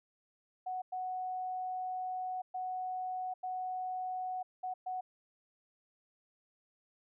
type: tone bursts at uneven times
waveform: sine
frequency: 740 Hz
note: F#5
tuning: in tune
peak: -35 dBFS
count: 6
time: 0.66-0.82 / 0.92-2.42 / 2.54-3.34 / 3.43-4.43 / 4.63-4.74 / 4.86-5.01 s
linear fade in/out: 10 ms
effects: none